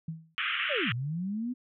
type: tone with exponential decay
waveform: sine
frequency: 161.6 Hz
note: E3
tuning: 34 cents flat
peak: -30 dBFS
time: 0.08-0.35 s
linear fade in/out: 5 ms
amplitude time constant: 57 ms
type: band-pass noise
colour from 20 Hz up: white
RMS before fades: -31 dBFS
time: 0.38-0.92 s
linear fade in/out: 0 ms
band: 1200 to 3200 Hz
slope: 96 dB/octave
type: linear two-way sweep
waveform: sine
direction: down then up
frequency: 640 to 111.2 to 255.6 Hz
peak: -30 dBFS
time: 0.69-1.54 s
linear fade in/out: 20 ms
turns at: 0.92 s
effects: none